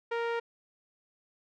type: tone with low-pass filter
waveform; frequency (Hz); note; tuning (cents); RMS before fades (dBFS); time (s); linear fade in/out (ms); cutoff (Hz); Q
sawtooth; 466.2; A#4; 0; -32; 0.11-0.4; 10; 2200; 0.98
effects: none